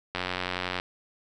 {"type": "click train", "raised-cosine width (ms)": 0.3, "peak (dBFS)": -13, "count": 60, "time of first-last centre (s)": [0.15, 0.799], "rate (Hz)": 90.9, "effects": []}